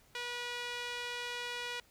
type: tone with band-pass filter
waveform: sawtooth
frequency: 484.7 Hz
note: B4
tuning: 32 cents flat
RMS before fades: -40 dBFS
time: 0.15-1.8 s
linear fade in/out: 2 ms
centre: 2800 Hz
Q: 1.1
effects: pink hiss -65 dBFS RMS until 1.9 s